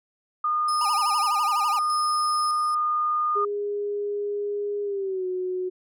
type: tone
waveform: sine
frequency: 1221 Hz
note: D#6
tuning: 33 cents flat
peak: -21 dBFS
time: 0.44-3.45 s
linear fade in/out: 5 ms
type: tone with tremolo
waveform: 30% pulse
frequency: 5170 Hz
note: E8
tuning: 34 cents flat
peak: -27 dBFS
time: 0.68-2.75 s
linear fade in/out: 5 ms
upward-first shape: square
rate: 0.82 Hz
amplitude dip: 60%
type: tone with vibrato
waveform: square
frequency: 880 Hz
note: A5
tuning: in tune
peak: -28 dBFS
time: 0.81-1.79 s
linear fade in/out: 2 ms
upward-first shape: sine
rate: 12 Hz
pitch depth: 200 cents each way
type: tone with pitch glide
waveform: sine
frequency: 410 to 367.4 Hz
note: G#4 to F#4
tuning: -22 to -12 cents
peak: -25 dBFS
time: 3.35-5.7 s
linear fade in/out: 20 ms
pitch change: -190 cents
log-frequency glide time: 4.83-5.26 s
effects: none